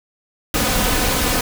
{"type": "noise with comb filter", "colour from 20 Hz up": "pink", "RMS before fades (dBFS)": -18, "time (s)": [0.54, 1.41], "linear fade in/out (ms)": 2, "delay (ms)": 4, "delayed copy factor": 0.5, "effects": []}